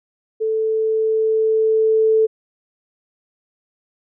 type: tone with level ramp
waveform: sine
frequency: 440 Hz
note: A4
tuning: in tune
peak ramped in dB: -17 to -11 dBFS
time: 0.4-2.27 s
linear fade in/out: 20 ms
effects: none